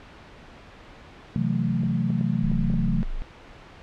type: chord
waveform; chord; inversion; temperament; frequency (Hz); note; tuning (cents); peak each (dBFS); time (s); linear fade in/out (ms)
sine; F# half-diminished seventh; second; equal; 130.81 / 164.81 / 185 / 220; C3 / E3 / F#3 / A3; 0 / 0 / 0 / 0; -27; 1.36-3.03; 0
type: clicks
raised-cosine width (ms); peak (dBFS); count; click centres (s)
2; -25; 6; 1.834 / 2.103 / 2.211 / 2.516 / 2.701 / 2.74
type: tone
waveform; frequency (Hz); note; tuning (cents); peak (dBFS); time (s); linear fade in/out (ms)
sine; 25.75; G#0; -14; -25; 2.43-3.22; 0
effects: pink hiss -46 dBFS RMS until 3.82 s + low-pass 3000 Hz 12 dB/octave